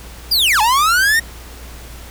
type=linear two-way sweep; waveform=45% pulse; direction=down then up; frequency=4977 to 830.6 to 1879 Hz; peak=-11 dBFS; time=0.31-1.2 s; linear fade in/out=10 ms; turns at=0.61 s; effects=added 59 Hz sine -34 dBFS peak until 2.1 s + pink hiss -38 dBFS RMS until 2.1 s